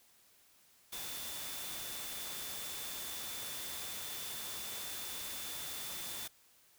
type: tone in noise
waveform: sine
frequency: 3520 Hz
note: A7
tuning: in tune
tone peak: -49 dBFS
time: 0.92-6.28 s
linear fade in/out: 10 ms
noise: white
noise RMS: -43 dBFS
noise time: 0.92-6.28 s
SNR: -9 dB
effects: white hiss -66 dBFS RMS until 6.78 s